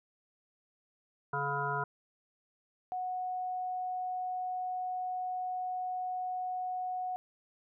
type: harmonic tone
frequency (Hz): 141.7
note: C#3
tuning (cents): +38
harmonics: 1 / 3 / 5 / 7 / 9 / 10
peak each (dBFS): -39 / -40 / -39 / -35 / -40 / -37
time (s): 1.33-1.84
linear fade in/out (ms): 5
type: tone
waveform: sine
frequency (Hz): 735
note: F#5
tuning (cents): -12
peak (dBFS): -33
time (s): 2.92-7.16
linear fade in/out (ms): 0
effects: none